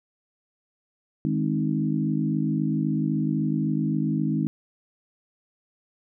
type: harmonic tone with a mistuned harmonic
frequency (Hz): 51.91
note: G#1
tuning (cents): 0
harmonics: 3 / 4 / 5 / 6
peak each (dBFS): -26 / -27 / -28 / -29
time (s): 1.25-4.47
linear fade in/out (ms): 0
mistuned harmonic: 5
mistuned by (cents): +29
effects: none